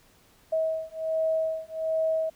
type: beating tone pair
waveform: sine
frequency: 640 / 641.3 Hz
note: D#5 / E5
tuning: +49 / -48 cents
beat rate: 1.3 Hz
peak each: -28 dBFS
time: 0.52-2.3 s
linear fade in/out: 10 ms
effects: pink hiss -60 dBFS RMS until 2.35 s